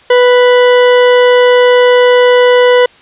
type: tone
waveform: 40% pulse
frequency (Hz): 493.9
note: B4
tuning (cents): 0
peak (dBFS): -3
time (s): 0.1-2.86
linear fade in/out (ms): 5
effects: white hiss -42 dBFS RMS until 3.01 s + resampled to 8000 Hz